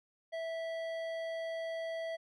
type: tone with hard clipping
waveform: sine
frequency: 656 Hz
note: E5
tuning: 9 cents flat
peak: -38 dBFS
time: 0.32-2.17 s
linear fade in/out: 20 ms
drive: 11 dB
effects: resampled to 24000 Hz